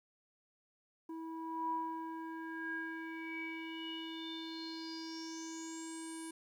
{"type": "tone with low-pass filter sweep", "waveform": "square", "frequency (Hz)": 325, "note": "E4", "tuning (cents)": -24, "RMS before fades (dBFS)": -43, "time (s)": [1.09, 6.31], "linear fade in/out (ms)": 5, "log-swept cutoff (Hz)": [720, 9700], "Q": 9.9, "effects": ["12-bit"]}